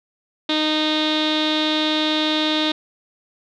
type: tone with low-pass filter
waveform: sawtooth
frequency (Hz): 308.4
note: D#4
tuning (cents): -15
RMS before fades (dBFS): -20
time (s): 0.49-2.72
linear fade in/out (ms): 5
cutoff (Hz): 3700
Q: 8.4
effects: none